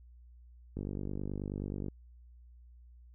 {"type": "click train", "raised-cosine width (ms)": 3, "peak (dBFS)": -25, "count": 56, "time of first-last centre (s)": [0.77, 1.883], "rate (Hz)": 49.4, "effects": ["added 60 Hz sine -53 dBFS peak until 3.14 s"]}